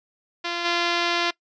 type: tone with level steps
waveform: 5% pulse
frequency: 344.8 Hz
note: F4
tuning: 22 cents flat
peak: -14 / -9 dBFS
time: 0.44-1.31 s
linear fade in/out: 10 ms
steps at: 0.64 s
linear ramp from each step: 20 ms
effects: noise-tail reverb RT60 0.1 s tail -22 dB re dry + resampled to 16000 Hz